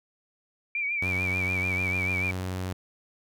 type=tone with vibrato; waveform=sine; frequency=2328 Hz; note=D7; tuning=16 cents flat; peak=-26 dBFS; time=0.75-2.31 s; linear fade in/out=2 ms; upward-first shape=triangle; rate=6.8 Hz; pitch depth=77 cents each way
type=tone; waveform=sawtooth; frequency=92.5 Hz; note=F#2; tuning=in tune; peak=-26 dBFS; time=1.02-2.73 s; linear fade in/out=5 ms
effects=none